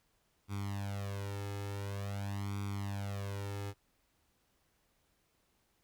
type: tone with flanger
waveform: sawtooth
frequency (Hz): 100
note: G2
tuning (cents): +35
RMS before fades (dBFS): -39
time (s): 0.48-3.74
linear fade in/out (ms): 50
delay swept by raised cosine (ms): 0.85 to 2.35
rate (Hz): 0.47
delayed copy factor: +0.8
effects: pink hiss -75 dBFS RMS until 5.83 s